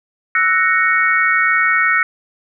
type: chord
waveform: sine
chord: F# dominant seventh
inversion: third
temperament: equal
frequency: 1318.5 / 1480 / 1864.7 / 2217 Hz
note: E6 / F#6 / A#6 / C#7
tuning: 0 / 0 / 0 / 0 cents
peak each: -18 / -18 / -16 / -17 dBFS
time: 0.35-2.03 s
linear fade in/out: 2 ms
effects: none